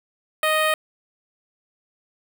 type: tone with notch filter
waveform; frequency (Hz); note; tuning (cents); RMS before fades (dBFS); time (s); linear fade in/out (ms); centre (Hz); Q
10% pulse; 622.3; D#5; 0; -20; 0.43-0.74; 2; 5800; 0.61
effects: none